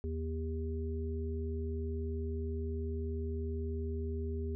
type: harmonic tone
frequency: 79.7 Hz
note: D#2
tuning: 42 cents sharp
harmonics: 1 / 3 / 5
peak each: -35 / -43 / -41 dBFS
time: 0.04-4.55 s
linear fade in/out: 0 ms
effects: none